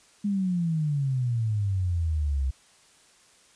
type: exponential sweep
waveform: sine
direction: down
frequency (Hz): 207.7 to 64.7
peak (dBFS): -23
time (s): 0.24-2.51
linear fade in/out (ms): 10
effects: white hiss -58 dBFS RMS until 3.55 s + resampled to 22050 Hz